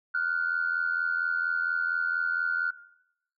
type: tone pair together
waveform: sine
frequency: 1411 / 1495.3 Hz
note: F6 / F#6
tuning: +17 / +18 cents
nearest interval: minor second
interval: 101 cents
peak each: -27 dBFS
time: 0.14-2.71 s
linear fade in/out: 10 ms
effects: noise-tail reverb RT60 0.8 s tail -17 dB re dry + tanh soft clip ceiling -18 dBFS